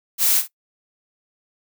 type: noise with echo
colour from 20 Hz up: blue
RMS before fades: -17 dBFS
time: 0.18-0.43 s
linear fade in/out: 50 ms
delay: 50 ms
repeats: 1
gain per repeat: -13 dB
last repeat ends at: 0.48 s
effects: noise-tail reverb RT60 0.1 s tail -19 dB re dry